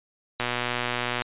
click train, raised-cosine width 0.3 ms, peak -10 dBFS, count 101, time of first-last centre 0.4-1.22 s, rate 122 Hz, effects resampled to 8000 Hz

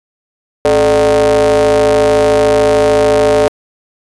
square ring-modulated tone, 81.2 Hz, E2, 26 cents flat, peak -5 dBFS, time 0.65-3.48 s, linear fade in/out 0 ms, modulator 514 Hz, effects resampled to 24000 Hz

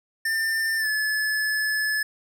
square tone with pitch glide, 1794 to 1722.9 Hz, A6 to A6, +33 to -37 cents, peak -23 dBFS, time 0.25-2.03 s, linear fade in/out 5 ms, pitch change -70 cents, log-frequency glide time 0.78-0.88 s, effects none

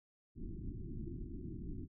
pink low-pass noise, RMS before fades -44 dBFS, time 0.35-1.88 s, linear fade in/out 50 ms, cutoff 370 Hz, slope 96 dB/octave, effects none

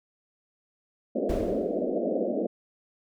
white band-pass noise, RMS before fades -28 dBFS, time 1.15-2.47 s, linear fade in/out 10 ms, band 190 to 660 Hz, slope 96 dB/octave
brown noise with exponential decay, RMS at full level -28 dBFS, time 1.29-1.94 s, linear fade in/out 5 ms, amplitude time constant 140 ms
effects none

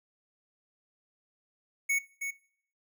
square tone with echo, 2217 Hz, C#7, in tune, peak -26 dBFS, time 1.89-1.99 s, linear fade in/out 10 ms, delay 320 ms, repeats 1, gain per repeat -7 dB, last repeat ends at 2.31 s, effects noise-tail reverb RT60 0.6 s tail -21 dB re dry

